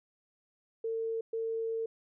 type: tone bursts at uneven times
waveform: sine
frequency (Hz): 451.6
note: A4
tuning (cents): +45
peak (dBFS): -31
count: 2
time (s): 0.84-1.21 / 1.33-1.86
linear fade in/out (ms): 5
effects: none